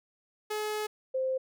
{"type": "tone pair in turn", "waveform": ["sawtooth", "sine"], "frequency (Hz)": [425.3, 522.4], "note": ["G#4", "C5"], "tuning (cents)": [41, -3], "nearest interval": "major third", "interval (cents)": 356, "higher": "second", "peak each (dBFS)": -27, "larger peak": "neither", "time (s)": [[0.5, 0.87], [1.14, 1.38]], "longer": "first", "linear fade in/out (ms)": 10, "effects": []}